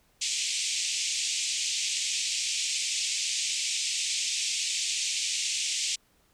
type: band-pass noise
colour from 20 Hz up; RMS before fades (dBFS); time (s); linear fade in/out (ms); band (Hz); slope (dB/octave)
white; -30; 0.21-5.96; 10; 2300 to 8000; 48
effects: pink hiss -66 dBFS RMS until 6.33 s